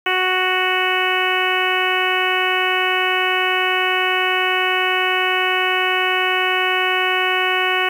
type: harmonic tone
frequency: 370 Hz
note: F#4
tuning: in tune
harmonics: 1 / 2 / 3 / 4 / 5 / 6 / 7 / 8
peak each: -24 / -24 / -24 / -24 / -24 / -24 / -24 / -24 dBFS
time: 0.06-7.89 s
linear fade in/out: 5 ms
effects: 7-bit